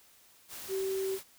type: tone in noise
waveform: sine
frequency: 384.2 Hz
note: G4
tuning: 35 cents flat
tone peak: -30 dBFS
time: 0.68-1.19 s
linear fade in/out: 50 ms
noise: white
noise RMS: -44 dBFS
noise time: 0.48-1.24 s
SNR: +11 dB
effects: white hiss -61 dBFS RMS until 1.38 s